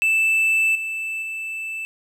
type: tone with level steps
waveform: triangle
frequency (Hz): 2642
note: E7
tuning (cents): +3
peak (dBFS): -14 / -23 / -25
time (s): 0.02-1.85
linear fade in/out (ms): 0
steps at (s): 0.75 / 1.22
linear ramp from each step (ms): 5
effects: none